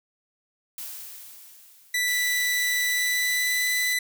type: noise with exponential decay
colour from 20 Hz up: blue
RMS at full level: -35 dBFS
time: 0.78-2.95 s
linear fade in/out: 1 ms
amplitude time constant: 470 ms
type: tone with pitch glide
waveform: sawtooth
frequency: 1975.5 to 1995 Hz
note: B6 to B6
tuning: 0 to +17 cents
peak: -19 dBFS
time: 1.94-3.99 s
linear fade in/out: 5 ms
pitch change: +17 cents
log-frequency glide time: 2.85-3.64 s
type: noise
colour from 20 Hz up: blue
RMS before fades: -36 dBFS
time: 2.07-3.94 s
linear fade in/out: 10 ms
effects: none